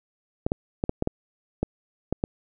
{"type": "clicks", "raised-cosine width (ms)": 2, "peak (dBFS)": -10, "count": 9, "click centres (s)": [0.465, 0.519, 0.839, 0.894, 1.024, 1.074, 1.63, 2.126, 2.239], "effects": []}